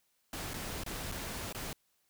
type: noise with dropouts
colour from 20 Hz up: pink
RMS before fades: -40 dBFS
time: 0.33-1.73 s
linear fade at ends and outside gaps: 2 ms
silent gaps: 0.536-0.54 / 0.836-0.862 / 1.117-1.121 / 1.526-1.547 s
effects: white hiss -75 dBFS RMS until 2.09 s